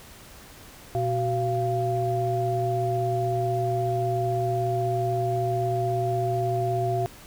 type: tone cluster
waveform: sine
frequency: 120.6 / 375.4 / 690 Hz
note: B2 / F#4 / F5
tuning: -41 / +25 / -21 cents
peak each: -27 / -28 / -26 dBFS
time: 0.95-7.06 s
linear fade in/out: 0 ms
effects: pink hiss -47 dBFS RMS until 7.26 s